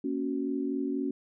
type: chord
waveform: sine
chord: F# major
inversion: first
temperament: equal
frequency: 233.1 / 277.2 / 370 Hz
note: A#3 / C#4 / F#4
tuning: 0 / 0 / 0 cents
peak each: -35 / -30 / -35 dBFS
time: 0.04-1.11 s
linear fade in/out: 5 ms
effects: none